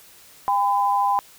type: tone pair together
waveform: sine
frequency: 803.4 / 1009 Hz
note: G5 / B5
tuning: +42 / +37 cents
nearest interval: major third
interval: 395 cents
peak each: -20 dBFS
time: 0.48-1.19 s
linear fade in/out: 0 ms
effects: white hiss -49 dBFS RMS until 1.38 s